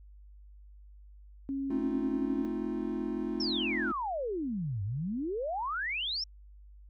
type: tone with pitch glide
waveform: sine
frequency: 273.4 to 275.6 Hz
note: C#4 to C#4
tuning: -24 to -10 cents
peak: -31 dBFS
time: 1.49-2.45 s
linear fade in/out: 0 ms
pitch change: +14 cents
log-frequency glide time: 2.01-2.23 s
type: chord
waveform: triangle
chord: F dominant seventh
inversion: first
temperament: equal with one note detuned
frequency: 220 / 263.4 / 311.1 / 349.2 Hz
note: A3 / C4 / Eb4 / F4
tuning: 0 / +12 / 0 / 0 cents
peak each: -35 dBFS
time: 1.7-3.92 s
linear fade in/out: 5 ms
type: exponential two-way sweep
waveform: sine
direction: down then up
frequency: 5580 to 94 to 5580 Hz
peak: -31 dBFS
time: 3.4-6.24 s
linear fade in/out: 5 ms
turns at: 4.83 s
effects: added 50 Hz sine -50 dBFS peak until 6.89 s